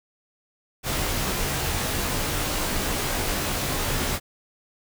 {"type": "noise with comb filter", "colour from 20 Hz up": "pink", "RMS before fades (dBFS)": -26, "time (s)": [0.83, 4.2], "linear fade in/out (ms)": 50, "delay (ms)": 18, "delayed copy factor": -0.75, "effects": []}